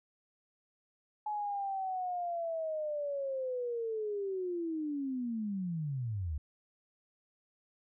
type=linear sweep; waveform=sine; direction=down; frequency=850 to 69.4 Hz; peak=-33 dBFS; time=1.26-6.38 s; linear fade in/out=5 ms; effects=none